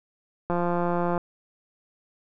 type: click train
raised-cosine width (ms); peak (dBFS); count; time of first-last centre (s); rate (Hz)
1; -13; 119; 0.5-1.178; 174
effects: none